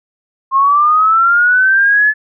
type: linear sweep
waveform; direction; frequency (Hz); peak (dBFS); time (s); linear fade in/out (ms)
sine; up; 1062 to 1732; -7; 0.51-2.14; 50
effects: none

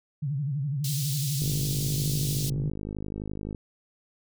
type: tone with vibrato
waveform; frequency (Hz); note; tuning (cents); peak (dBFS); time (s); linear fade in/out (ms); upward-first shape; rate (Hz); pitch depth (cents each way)
sine; 141.4; C#3; +35; -26; 0.22-2.7; 10; sine; 12; 140
type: high-pass noise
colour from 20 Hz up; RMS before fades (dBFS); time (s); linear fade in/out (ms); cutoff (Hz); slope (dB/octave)
pink; -34; 0.84-2.5; 5; 3800; 24
type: click train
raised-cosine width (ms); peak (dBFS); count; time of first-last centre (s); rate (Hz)
3; -22; 111; 1.42-3.548; 51.7
effects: none

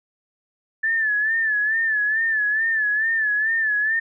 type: tone with vibrato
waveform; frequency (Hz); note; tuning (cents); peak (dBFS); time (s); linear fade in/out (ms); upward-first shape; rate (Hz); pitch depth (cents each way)
sine; 1748; A6; -12; -18; 0.83-4; 10; sine; 2.3; 74
effects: none

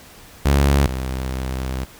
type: tone pair in turn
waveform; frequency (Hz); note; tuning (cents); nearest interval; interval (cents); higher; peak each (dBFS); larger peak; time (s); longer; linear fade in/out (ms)
sawtooth; 69.9 / 64.9; C#2 / C2; +15 / -13; minor second; 128; first; -9 / -19; first; 0.45-0.87 / 0.87-1.85; second; 10
effects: pink hiss -44 dBFS RMS until 1.99 s

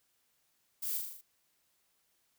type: noise with echo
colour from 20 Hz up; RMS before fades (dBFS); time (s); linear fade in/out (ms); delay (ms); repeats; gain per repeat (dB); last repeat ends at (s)
violet; -37; 0.82-0.98; 10; 39; 6; -3; 1.214
effects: white hiss -75 dBFS RMS until 2.38 s

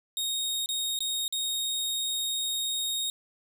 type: tone with dropouts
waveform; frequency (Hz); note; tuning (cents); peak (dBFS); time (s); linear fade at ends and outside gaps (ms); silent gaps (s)
sawtooth; 3729; A#7; 0; -25; 0.17-3.1; 1; 0.66-0.689 / 0.99-1.005 / 1.28-1.325
effects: none

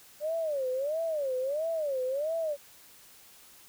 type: tone with vibrato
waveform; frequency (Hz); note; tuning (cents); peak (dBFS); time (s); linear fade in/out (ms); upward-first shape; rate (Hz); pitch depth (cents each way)
sine; 580; D5; -22; -28; 0.2-2.57; 50; sine; 1.5; 230
effects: white hiss -55 dBFS RMS until 3.68 s

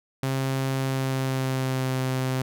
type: tone with pitch glide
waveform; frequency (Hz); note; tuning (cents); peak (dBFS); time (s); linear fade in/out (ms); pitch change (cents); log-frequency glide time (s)
sawtooth; 133.7 to 130.19; C3 to C3; +38 to -8; -20; 0.23-2.42; 2; -46; 0.78-1.98
effects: none

